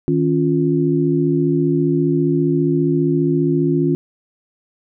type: tone cluster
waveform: sine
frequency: 156.1 / 275.9 / 350.8 Hz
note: D#3 / C#4 / F4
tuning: +6 / -8 / +8 cents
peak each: -18 dBFS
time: 0.08-3.95 s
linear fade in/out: 0 ms
effects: none